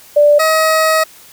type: tone pair in turn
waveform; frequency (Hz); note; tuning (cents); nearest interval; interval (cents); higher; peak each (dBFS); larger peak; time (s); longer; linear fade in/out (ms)
sine / 20% pulse; 587.3 / 635.2; D5 / D#5; 0 / +36; minor second; 136; second; -5; neither; 0.16-0.39 / 0.39-1.04; second; 10
effects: white hiss -41 dBFS RMS until 1.32 s